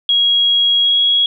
sine tone with pitch glide, 3300 to 3321 Hz, G#7 to G#7, -12 to -1 cents, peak -10 dBFS, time 0.09-1.26 s, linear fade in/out 2 ms, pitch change +11 cents, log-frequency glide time 0.83-1 s, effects none

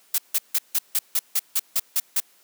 blue noise bursts, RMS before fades -21 dBFS, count 11, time 0.14-2.202 s, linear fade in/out 5 ms, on 42 ms, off 160 ms, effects white hiss -58 dBFS RMS until 2.43 s + high-pass 200 Hz 12 dB/octave

